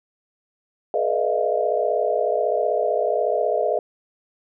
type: tone cluster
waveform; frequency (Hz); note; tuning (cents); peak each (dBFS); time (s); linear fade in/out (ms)
sine; 426.9 / 488.3 / 602 / 638 / 693; G#4 / B4 / D5 / D#5 / F5; +48 / -20 / +43 / +43 / -14; -25; 0.94-3.79; 2
effects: none